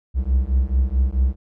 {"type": "beating tone pair", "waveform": "triangle", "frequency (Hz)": [62.6, 67.2], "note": ["B1", "C2"], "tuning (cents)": [24, 47], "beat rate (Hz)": 4.6, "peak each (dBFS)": -17, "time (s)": [0.14, 1.36], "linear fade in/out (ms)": 50, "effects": []}